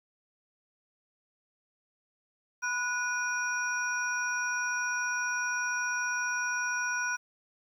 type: tone cluster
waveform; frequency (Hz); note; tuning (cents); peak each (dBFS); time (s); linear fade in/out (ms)
sine; 994 / 1465 / 2454 / 5690; B5 / F#6 / D#7 / F8; +11 / -18 / -25 / +31; -37 / -30 / -39 / -38; 2.62-7.17; 20
effects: 10-bit